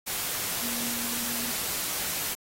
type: tone in noise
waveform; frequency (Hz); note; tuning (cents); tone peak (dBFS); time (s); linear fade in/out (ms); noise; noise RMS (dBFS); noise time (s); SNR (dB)
sine; 237.1; A#3; +30; -39; 0.61-1.52; 20; white; -31; 0.06-2.35; -11
effects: AAC 48 kbps